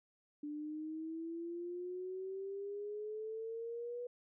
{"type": "exponential sweep", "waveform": "sine", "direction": "up", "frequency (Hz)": [293.7, 490], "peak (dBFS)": -40, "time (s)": [0.43, 4.07], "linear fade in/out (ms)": 5, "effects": []}